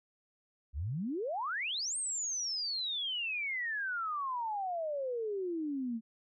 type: exponential two-way sweep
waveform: sine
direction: up then down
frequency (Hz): 61.74 to 8700 to 219.2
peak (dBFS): -33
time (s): 0.73-6.01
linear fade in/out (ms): 50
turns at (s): 1.97
effects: none